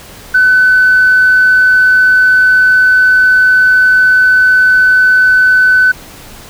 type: tone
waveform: sine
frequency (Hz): 1508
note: F#6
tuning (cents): +32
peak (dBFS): -3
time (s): 0.34-5.92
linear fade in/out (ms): 10
effects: tanh soft clip ceiling 0 dBFS + pink hiss -33 dBFS RMS until 6.49 s